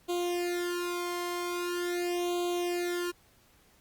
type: tone with flanger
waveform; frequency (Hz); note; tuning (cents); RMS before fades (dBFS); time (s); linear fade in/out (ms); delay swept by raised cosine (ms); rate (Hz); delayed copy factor
sawtooth; 351.6; F4; +12; -32; 0.08-3.12; 20; 0.28 to 0.95; 0.43; +1
effects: pink hiss -63 dBFS RMS until 3.8 s + Opus 48 kbps